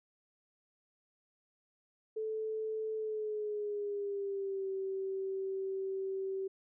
sine tone with pitch glide, 437 to 384.9 Hz, A4 to G4, -12 to -32 cents, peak -34 dBFS, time 2.16-6.48 s, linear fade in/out 10 ms, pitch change -220 cents, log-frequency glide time 2.95-4.69 s, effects none

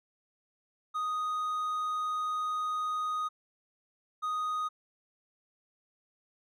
triangle tone pair in turn, 1244.5 / 1244.5 Hz, D#6 / D#6, 0 / 0 cents, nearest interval unison, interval 0 cents, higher neither, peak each -28 dBFS, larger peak neither, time 0.94-3.29 / 4.22-4.69 s, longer first, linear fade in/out 20 ms, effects none

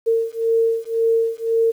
sine beating tone pair, 454.4 / 456.3 Hz, A#4 / A#4, -44 / -37 cents, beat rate 1.9 Hz, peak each -19 dBFS, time 0.06-1.72 s, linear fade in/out 20 ms, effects 8-bit

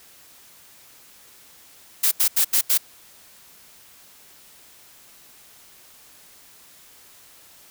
blue noise bursts, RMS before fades -18 dBFS, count 5, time 2.03-2.779 s, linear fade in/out 10 ms, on 85 ms, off 81 ms, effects white hiss -50 dBFS RMS until 7.7 s

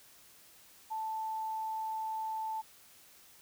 sine tone, 880 Hz, A5, in tune, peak -34 dBFS, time 0.9-2.62 s, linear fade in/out 20 ms, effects white hiss -59 dBFS RMS until 3.41 s

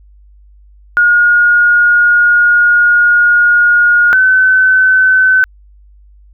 sine tone pair in turn, 1434 / 1519.3 Hz, F6 / F#6, +45 / +45 cents, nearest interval minor second, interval 100 cents, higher second, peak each -5 dBFS, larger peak neither, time 0.97-4.13 / 4.13-5.44 s, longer first, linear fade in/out 0 ms, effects added 50 Hz sine -39 dBFS peak until 6.33 s

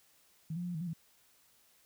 sine tone with pitch steps, 159.7 / 175.4 / 177.1 / 175.9 / 157.2 / 178.3 / 163.3 Hz, D#3 / F3 / F3 / F3 / D#3 / F3 / E3, +45 / +8 / +24 / +13 / +18 / +36 / -16 cents, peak -35 dBFS, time 0.5-0.934 s, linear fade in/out 5 ms, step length 62 ms, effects white hiss -67 dBFS RMS until 1.85 s

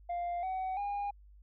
sine tone with pitch steps, 698.5 / 753 / 811.7 Hz, F5 / F#5 / G#5, 0 / +30 / -40 cents, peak -30 dBFS, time 0.09-1.11 s, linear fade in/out 10 ms, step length 340 ms, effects tanh soft clip ceiling -32 dBFS + added 50 Hz sine -54 dBFS peak until 1.42 s

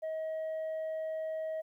sine tone, 635 Hz, D#5, 35 cents sharp, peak -31 dBFS, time 0.02-1.62 s, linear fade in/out 20 ms, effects tanh soft clip ceiling -33 dBFS + 12-bit

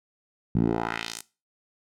10% pulse tone with band-pass filter sweep, 56.5 Hz, A1, 47 cents sharp, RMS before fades -27 dBFS, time 0.55-1.21 s, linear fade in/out 5 ms, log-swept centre 150 to 9400 Hz, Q 1.5, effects noise-tail reverb RT60 0.3 s tail -19 dB re dry

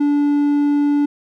triangle tone, 289.6 Hz, D4, 24 cents flat, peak -11 dBFS, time 0-1.06 s, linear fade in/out 10 ms, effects none

